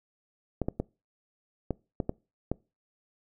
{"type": "clicks", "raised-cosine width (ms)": 2, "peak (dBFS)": -15, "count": 7, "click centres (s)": [0.617, 0.685, 0.8, 1.707, 2.002, 2.094, 2.516], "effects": ["noise-tail reverb RT60 0.3 s tail -24 dB re dry"]}